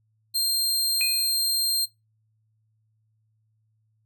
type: tone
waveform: sawtooth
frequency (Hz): 4186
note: C8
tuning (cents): 0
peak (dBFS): -19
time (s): 0.34-1.86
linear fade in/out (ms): 20
type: tone with exponential decay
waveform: triangle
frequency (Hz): 2489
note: D#7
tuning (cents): 0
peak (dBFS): -21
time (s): 1.01-1.39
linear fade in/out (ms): 0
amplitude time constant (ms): 82
effects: noise-tail reverb RT60 0.2 s tail -20 dB re dry + added 109 Hz sine -66 dBFS peak until 4.05 s